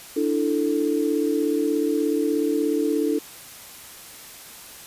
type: chord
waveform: sine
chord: D suspended second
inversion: none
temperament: just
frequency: 293.7 / 330.4 / 440.5 Hz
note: D4 / E4 / A4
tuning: 0 / +4 / +2 cents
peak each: -23 / -25 / -24 dBFS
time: 0.16-3.19 s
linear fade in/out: 10 ms
effects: white hiss -42 dBFS RMS until 4.86 s + resampled to 32000 Hz